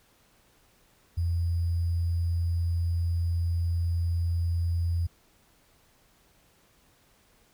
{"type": "tone with sample-and-hold", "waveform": "sine", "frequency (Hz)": 85.1, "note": "F2", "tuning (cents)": -44, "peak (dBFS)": -24, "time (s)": [1.17, 5.07], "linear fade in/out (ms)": 10, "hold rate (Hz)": 4900, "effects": ["pink hiss -63 dBFS RMS until 7.53 s"]}